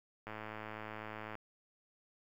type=click train; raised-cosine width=0.5 ms; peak=-29 dBFS; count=118; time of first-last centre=0.27-1.353 s; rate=108 Hz; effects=11-bit